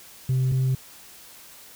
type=tone pair in turn; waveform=sine; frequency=129.9 / 130.73 Hz; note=C3 / C3; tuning=-12 / -1 cents; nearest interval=unison; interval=11 cents; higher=second; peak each=-17 dBFS; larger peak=neither; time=0.29-0.52 / 0.52-0.75 s; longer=neither; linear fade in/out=5 ms; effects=tanh soft clip ceiling -18 dBFS + white hiss -47 dBFS RMS until 1.75 s